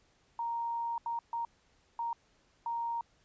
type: tone bursts at uneven times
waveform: sine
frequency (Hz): 932.3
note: A#5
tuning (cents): 0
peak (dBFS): -32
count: 5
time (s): 0.39-0.98 / 1.06-1.19 / 1.33-1.45 / 1.99-2.13 / 2.66-3.01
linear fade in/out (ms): 2
effects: pink hiss -69 dBFS RMS until 3.24 s + resampled to 16000 Hz